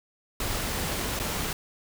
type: noise with dropouts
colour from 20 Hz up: pink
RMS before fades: -30 dBFS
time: 0.4-1.53 s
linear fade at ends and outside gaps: 2 ms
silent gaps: 1.192-1.198 s
effects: none